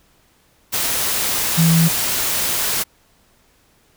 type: tone in noise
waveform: sine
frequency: 164.81 Hz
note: E3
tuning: in tune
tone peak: -11 dBFS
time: 1.57-1.89 s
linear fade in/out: 20 ms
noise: white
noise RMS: -20 dBFS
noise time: 0.72-2.84 s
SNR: +6 dB
effects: pink hiss -57 dBFS RMS until 3.96 s